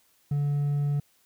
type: tone with hard clipping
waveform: triangle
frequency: 144.3 Hz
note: D3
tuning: 30 cents flat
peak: -24 dBFS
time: 0.31-1 s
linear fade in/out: 5 ms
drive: 5 dB
effects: white hiss -65 dBFS RMS until 1.25 s